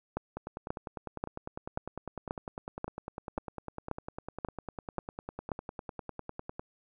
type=two click trains; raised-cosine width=1 ms; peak=-18 / -24 dBFS; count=11 / 63; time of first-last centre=0.17-5.518 / 0.37-6.595 s; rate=1.87 / 9.96 Hz; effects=none